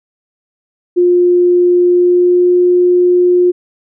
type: tone with pitch glide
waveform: sine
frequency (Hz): 354.6 to 357.1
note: F4 to F4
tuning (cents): +26 to +39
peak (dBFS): -6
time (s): 0.96-3.52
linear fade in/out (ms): 20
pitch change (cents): +13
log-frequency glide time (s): 1.88-2.52
effects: none